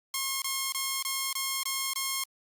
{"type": "tone bursts", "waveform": "5% pulse", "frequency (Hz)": 1075, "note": "C6", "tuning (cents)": 47, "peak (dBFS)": -17, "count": 7, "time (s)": [0.14, 2.238], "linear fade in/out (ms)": 2, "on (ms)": 280, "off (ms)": 23, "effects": ["Opus 48 kbps"]}